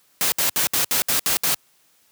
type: noise bursts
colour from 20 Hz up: white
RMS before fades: -20 dBFS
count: 8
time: 0.21-1.545 s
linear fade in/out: 0 ms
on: 110 ms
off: 65 ms
effects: white hiss -60 dBFS RMS until 2.11 s + high-pass 80 Hz 12 dB/octave

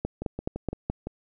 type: two click trains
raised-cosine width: 2 ms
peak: -19 / -14 dBFS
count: 6 / 5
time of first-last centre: 0.22-1.07 / 0.05-0.899 s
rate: 5.88 / 4.71 Hz
effects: none

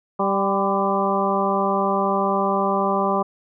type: harmonic tone with a mistuned harmonic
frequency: 196 Hz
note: G3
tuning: in tune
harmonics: 1 / 2 / 3 / 4 / 5 / 6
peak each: -25 / -25 / -25 / -25 / -25 / -25 dBFS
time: 0.19-3.23 s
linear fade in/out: 10 ms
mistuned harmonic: 5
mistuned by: +44 cents
effects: none

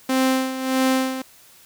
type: tone with tremolo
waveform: sawtooth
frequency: 261.6 Hz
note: C4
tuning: in tune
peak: -12 dBFS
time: 0.09-1.22 s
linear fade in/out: 5 ms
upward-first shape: sine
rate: 1.6 Hz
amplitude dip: 70%
effects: white hiss -50 dBFS RMS until 1.65 s

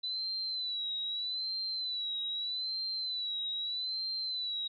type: tone with vibrato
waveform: sine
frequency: 3985 Hz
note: B7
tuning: 15 cents sharp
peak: -33 dBFS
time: 0.03-4.68 s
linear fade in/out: 10 ms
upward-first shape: sine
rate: 0.8 Hz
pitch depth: 72 cents each way
effects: none

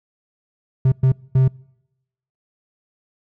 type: tone bursts at uneven times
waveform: triangle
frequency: 131 Hz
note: C3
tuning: 2 cents sharp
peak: -9 dBFS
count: 3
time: 0.85-0.92 / 1.03-1.12 / 1.35-1.48 s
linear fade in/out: 5 ms
effects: noise-tail reverb RT60 0.9 s tail -26 dB re dry

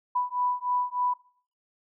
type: beating tone pair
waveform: sine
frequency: 987.8 / 991.1 Hz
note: B5 / B5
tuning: 0 / +6 cents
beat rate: 3.3 Hz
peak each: -28 / -28 dBFS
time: 0.15-1.14 s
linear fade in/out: 10 ms
effects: noise-tail reverb RT60 0.5 s tail -21 dB re dry

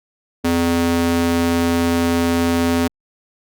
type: tone with high-pass filter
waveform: square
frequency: 84.8 Hz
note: E2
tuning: 50 cents sharp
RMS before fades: -17 dBFS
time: 0.44-2.88 s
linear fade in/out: 10 ms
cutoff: 200 Hz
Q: 1.7
effects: Opus 48 kbps

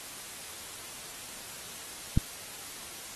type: click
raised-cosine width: 5 ms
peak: -9 dBFS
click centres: 2.175 s
effects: white hiss -43 dBFS RMS until 3.15 s + AAC 32 kbps

